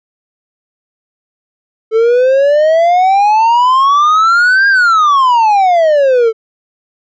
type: exponential two-way sweep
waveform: triangle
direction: up then down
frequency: 436.9 to 1624 to 436.9 Hz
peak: -4 dBFS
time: 1.91-6.33 s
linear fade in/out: 50 ms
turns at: 4.68 s
effects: resampled to 16000 Hz